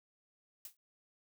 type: noise with exponential decay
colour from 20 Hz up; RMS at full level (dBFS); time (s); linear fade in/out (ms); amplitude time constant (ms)
blue; -43; 0.65-0.77; 2; 24
effects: none